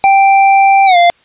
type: tone with pitch glide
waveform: square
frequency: 784 to 694.4 Hz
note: G5 to F5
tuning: 0 to -10 cents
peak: -5 dBFS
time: 0.04-1.1 s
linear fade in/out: 0 ms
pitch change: -210 cents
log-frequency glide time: 0.86-0.97 s
effects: white hiss -50 dBFS RMS until 1.24 s + resampled to 8000 Hz